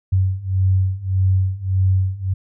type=beating tone pair; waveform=sine; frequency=93.5 / 95.2 Hz; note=F#2 / F#2; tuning=+19 / +50 cents; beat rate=1.7 Hz; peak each=-19 / -17 dBFS; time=0.12-2.34 s; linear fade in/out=10 ms; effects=none